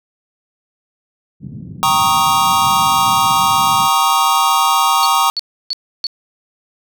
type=band-pass noise; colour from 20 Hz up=pink; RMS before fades=-30 dBFS; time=1.4-3.9 s; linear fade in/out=50 ms; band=110 to 220 Hz; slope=24 dB/octave
type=chord; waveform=square; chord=Eb dominant seventh; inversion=first; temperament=equal with one note detuned; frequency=784 / 932.3 / 1104.9 / 1244.5 Hz; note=G5 / Bb5 / Db6 / Eb6; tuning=0 / 0 / -6 / 0 cents; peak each=-20 / -17 / -17 / -17 dBFS; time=1.83-5.3 s; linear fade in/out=0 ms
type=tone bursts; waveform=sine; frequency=4435 Hz; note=C#8; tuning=in tune; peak=-16 dBFS; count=4; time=5.03-6.068 s; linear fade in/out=0 ms; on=27 ms; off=310 ms
effects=none